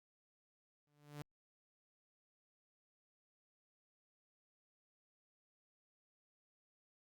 sawtooth tone with exponential growth, 146.83 Hz, D3, in tune, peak -40 dBFS, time 0.87-1.22 s, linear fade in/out 0 ms, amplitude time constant 76 ms, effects Opus 48 kbps

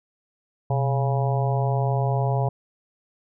harmonic tone with a mistuned harmonic, 138.59 Hz, C#3, in tune, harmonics 1 / 3 / 4 / 5 / 6 / 7, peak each -21 / -31 / -31 / -29 / -32 / -34 dBFS, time 0.7-2.49 s, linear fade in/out 5 ms, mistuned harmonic 1, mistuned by -140 cents, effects none

